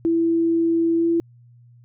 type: tone with pitch glide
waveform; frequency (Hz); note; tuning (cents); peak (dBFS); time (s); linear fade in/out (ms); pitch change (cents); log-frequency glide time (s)
sine; 332.1 to 335.6; E4 to E4; +13 to +31; -16; 0.05-1.2; 0; +18; 0.96-1.07
effects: added 120 Hz sine -47 dBFS peak until 1.84 s